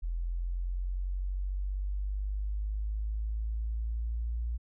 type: linear sweep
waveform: sine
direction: up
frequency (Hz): 42.17 to 58.3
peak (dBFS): -30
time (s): 0.02-4.58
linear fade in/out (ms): 20
effects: none